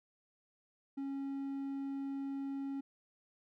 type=tone; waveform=triangle; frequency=274.8 Hz; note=C#4; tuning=15 cents flat; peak=-35 dBFS; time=0.97-2.81 s; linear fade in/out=10 ms; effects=none